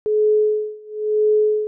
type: tone with tremolo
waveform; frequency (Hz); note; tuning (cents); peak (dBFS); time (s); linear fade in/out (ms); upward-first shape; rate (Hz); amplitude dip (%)
sine; 426.1; G#4; +44; -12; 0.06-1.67; 0; sine; 0.98; 95
effects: none